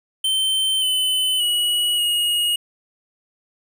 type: tone with pitch steps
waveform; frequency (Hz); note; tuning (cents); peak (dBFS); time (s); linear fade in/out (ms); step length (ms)
square; 3100 / 3030 / 2920 / 2878; G7 / F#7 / F#7 / F#7; -20 / +40 / -24 / -49; -18; 0.24-2.56; 5; 580
effects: none